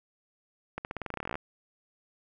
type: accelerating click train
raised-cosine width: 0.5 ms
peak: -19 dBFS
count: 18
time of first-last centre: 0.78-1.355 s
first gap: 69 ms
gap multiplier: 0.9
effects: none